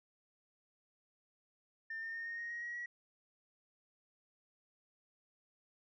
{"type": "tone with pitch steps", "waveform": "sine", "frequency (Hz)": [1800, 1816.7, 1833.6, 1850.6, 1867.8, 1885.1, 1902.6, 1920.3], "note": ["A6", "A#6", "A#6", "A#6", "A#6", "A#6", "A#6", "B6"], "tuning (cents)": [39, -45, -29, -13, 3, 19, 35, -49], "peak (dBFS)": -39, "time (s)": [1.9, 2.86], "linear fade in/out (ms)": 5, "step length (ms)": 120, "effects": ["tanh soft clip ceiling -36 dBFS"]}